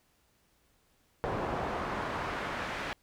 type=noise with band-pass filter sweep; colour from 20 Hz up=brown; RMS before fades=-35 dBFS; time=1.24-2.93 s; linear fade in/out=0 ms; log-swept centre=750 to 2000 Hz; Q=0.95; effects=pink hiss -70 dBFS RMS until 3.02 s